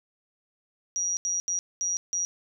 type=tone bursts at uneven times; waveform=sine; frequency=5760 Hz; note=F#8; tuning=47 cents flat; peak=-25 dBFS; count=5; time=0.96-1.17 / 1.25-1.4 / 1.48-1.59 / 1.81-1.97 / 2.13-2.25 s; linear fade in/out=0 ms; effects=none